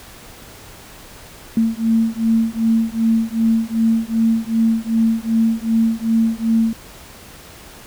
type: beating tone pair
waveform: sine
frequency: 224.5 / 227.1 Hz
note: A3 / A#3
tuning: +35 / -45 cents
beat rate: 2.6 Hz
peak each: -17 dBFS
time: 1.57-6.73 s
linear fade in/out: 2 ms
effects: pink hiss -40 dBFS RMS until 7.86 s